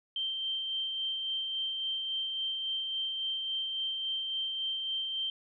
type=tone with tremolo; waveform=sine; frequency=3136 Hz; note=G7; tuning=in tune; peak=-30 dBFS; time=0.16-5.3 s; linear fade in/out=2 ms; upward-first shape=sine; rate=3.6 Hz; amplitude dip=30%; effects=none